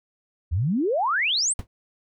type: exponential sweep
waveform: sine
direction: up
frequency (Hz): 73.42 to 9200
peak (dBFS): -20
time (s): 0.51-1.54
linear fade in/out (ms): 20
type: noise with exponential decay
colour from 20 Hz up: brown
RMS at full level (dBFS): -26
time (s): 1.59-1.67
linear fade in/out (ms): 1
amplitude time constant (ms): 16
effects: none